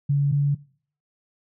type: tone pair in turn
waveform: sine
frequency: 142 / 142.91 Hz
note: C#3 / D3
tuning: +42 / -47 cents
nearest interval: unison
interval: 11 cents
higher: second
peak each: -17 dBFS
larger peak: neither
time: 0.09-0.32 / 0.32-0.55 s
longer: neither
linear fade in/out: 10 ms
effects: noise-tail reverb RT60 0.5 s tail -21 dB re dry